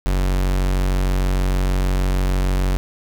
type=tone; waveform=45% pulse; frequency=46.6 Hz; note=F#1; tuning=13 cents sharp; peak=-16 dBFS; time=0.06-2.77 s; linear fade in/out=0 ms; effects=none